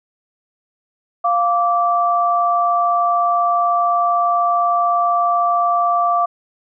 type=tone pair together; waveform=sine; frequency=698.5 / 1165.6 Hz; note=F5 / D6; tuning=0 / -13 cents; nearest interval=major sixth; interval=887 cents; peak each=-16 dBFS; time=1.24-6.26 s; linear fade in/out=10 ms; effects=none